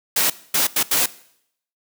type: noise bursts at uneven times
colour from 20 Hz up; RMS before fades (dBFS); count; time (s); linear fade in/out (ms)
white; -18; 4; 0.16-0.3 / 0.54-0.67 / 0.76-0.83 / 0.91-1.06; 5
effects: noise-tail reverb RT60 0.7 s tail -19 dB re dry + high-pass 150 Hz 12 dB/octave